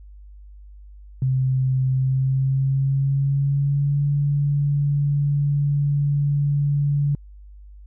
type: tone with pitch glide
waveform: sine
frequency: 130.81 to 143.48 Hz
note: C3 to D3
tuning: 0 to -40 cents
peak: -17 dBFS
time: 1.22-7.15 s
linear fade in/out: 2 ms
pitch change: +160 cents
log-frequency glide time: 1.92-4.06 s
effects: added 50 Hz sine -40 dBFS peak until 7.86 s